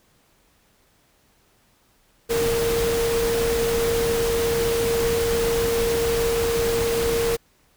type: tone in noise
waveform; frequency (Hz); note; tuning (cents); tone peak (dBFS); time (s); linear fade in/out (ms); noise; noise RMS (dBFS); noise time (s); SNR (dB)
sine; 463.6; A#4; -10; -20; 2.29-7.37; 20; pink; -27; 2.29-7.37; +4
effects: pink hiss -61 dBFS RMS until 7.76 s